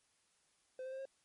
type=tone with pitch steps; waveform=triangle; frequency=515 / 522.5 / 530.1 / 537.8 Hz; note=C5 / C5 / C5 / C5; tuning=-28 / -2 / +23 / +47 cents; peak=-40 dBFS; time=0.79-1.054 s; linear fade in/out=2 ms; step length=66 ms; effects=white hiss -75 dBFS RMS until 1.24 s + MP3 48 kbps